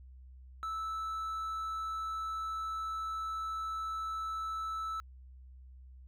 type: tone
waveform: triangle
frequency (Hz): 1313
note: E6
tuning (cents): -7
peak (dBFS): -33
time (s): 0.63-5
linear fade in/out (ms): 0
effects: added 64 Hz sine -50 dBFS peak until 6.07 s